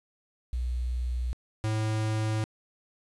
sine / square tone pair in turn, 61.4 / 108.99 Hz, B1 / A2, -9 / -16 cents, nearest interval minor seventh, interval 993 cents, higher second, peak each -27 dBFS, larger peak neither, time 0.53-1.33 / 1.64-2.44 s, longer neither, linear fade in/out 0 ms, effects resampled to 24000 Hz + 9-bit

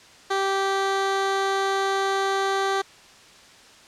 15% pulse tone, 390 Hz, G4, 9 cents flat, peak -15 dBFS, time 0.3-2.82 s, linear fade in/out 10 ms, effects white hiss -49 dBFS RMS until 3.87 s + low-pass 6000 Hz 12 dB/octave

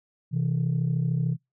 sine tone pair together, 128.46 / 161.9 Hz, C3 / E3, -31 / -31 cents, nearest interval major third, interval 400 cents, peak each -24 dBFS, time 0.31-1.37 s, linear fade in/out 50 ms, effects noise-tail reverb RT60 0.2 s tail -26 dB re dry + tanh soft clip ceiling -18 dBFS

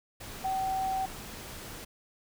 sine tone in noise, 764 Hz, G5, 45 cents flat, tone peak -28 dBFS, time 0.44-1.06 s, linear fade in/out 10 ms, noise pink, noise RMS -43 dBFS, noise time 0.2-1.85 s, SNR +12 dB, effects none

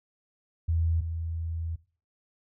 sine tone pair in turn, 82.41 / 82.41 Hz, E2 / E2, 0 / 0 cents, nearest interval unison, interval 0 cents, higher neither, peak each -23 / -30 dBFS, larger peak first, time 0.68-1.01 / 1.01-1.76 s, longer second, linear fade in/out 10 ms, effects noise-tail reverb RT60 0.4 s tail -19 dB re dry

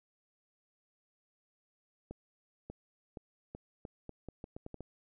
accelerating click train, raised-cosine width 2 ms, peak -30 dBFS, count 12, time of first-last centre 2.11-4.807 s, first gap 590 ms, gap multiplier 0.8, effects none

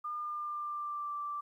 sine tone with pitch glide, 1208 to 1170.9 Hz, D6 to D6, +48 to -6 cents, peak -35 dBFS, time 0.04-1.41 s, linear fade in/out 10 ms, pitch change -54 cents, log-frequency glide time 0.16-1.15 s, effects 12-bit

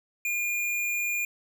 square tone, 2419 Hz, D#7, 49 cents flat, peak -27 dBFS, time 0.25-1.25 s, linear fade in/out 2 ms, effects none

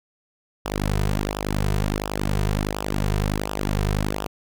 sawtooth tone with flanger, 50.8 Hz, G#1, 38 cents flat, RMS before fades -24 dBFS, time 0.65-4.27 s, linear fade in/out 5 ms, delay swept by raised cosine 0.46 to 3.66 ms, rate 1.4 Hz, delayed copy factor -0.8, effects none

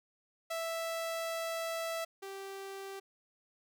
sawtooth tone pair in turn, 659.3 / 390.4 Hz, E5 / G4, 0 / -7 cents, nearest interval major sixth, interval 907 cents, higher first, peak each -31 / -38 dBFS, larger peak first, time 0.5-2.05 / 2.22-3 s, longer first, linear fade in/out 10 ms, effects none

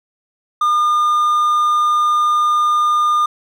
triangle tone, 1211 Hz, D#6, 47 cents flat, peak -10 dBFS, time 0.61-3.26 s, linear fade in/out 5 ms, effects none

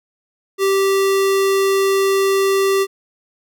square tone, 390 Hz, G4, 9 cents flat, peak -14 dBFS, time 0.58-2.87 s, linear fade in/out 50 ms, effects none

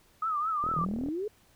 sine tone with vibrato, 1244.5 Hz, D#6, in tune, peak -27 dBFS, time 0.22-0.85 s, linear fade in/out 5 ms, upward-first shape triangle, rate 4.6 Hz, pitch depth 130 cents each way
click train, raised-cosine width 2 ms, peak -26 dBFS, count 19, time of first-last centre 0.64-1.087 s, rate 40.3 Hz
sine exponential sweep, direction up, 150 to 440.5 Hz, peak -30 dBFS, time 0.76-1.28 s, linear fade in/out 5 ms
effects pink hiss -63 dBFS RMS until 1.55 s

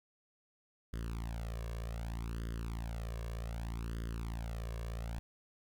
sawtooth tone with flanger, 56.8 Hz, A#1, 44 cents flat, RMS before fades -40 dBFS, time 0.93-5.19 s, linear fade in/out 0 ms, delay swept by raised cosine 0.61 to 1.81 ms, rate 0.65 Hz, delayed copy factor +1, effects none

